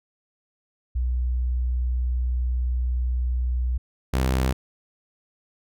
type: tone pair in turn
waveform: sine / sawtooth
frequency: 61.74 / 64.75 Hz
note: B1 / C2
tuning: 0 / -17 cents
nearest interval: minor second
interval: 83 cents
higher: second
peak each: -21 / -16 dBFS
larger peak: second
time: 0.95-3.78 / 4.13-4.53 s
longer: first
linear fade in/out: 10 ms
effects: none